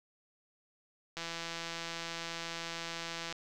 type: click train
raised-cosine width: 0.2 ms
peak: -22 dBFS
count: 361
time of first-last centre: 1.17-3.326 s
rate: 167 Hz
effects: none